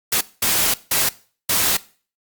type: noise bursts at uneven times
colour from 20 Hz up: white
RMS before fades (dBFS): -18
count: 4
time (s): 0.12-0.21 / 0.42-0.74 / 0.91-1.09 / 1.49-1.77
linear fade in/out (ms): 5
effects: noise-tail reverb RT60 0.4 s tail -19 dB re dry + Opus 48 kbps